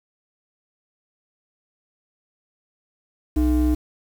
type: ring-modulated tone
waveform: triangle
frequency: 184.3 Hz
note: F#3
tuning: 7 cents flat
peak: -11 dBFS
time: 3.36-3.75 s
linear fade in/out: 10 ms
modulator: 122 Hz
effects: 7-bit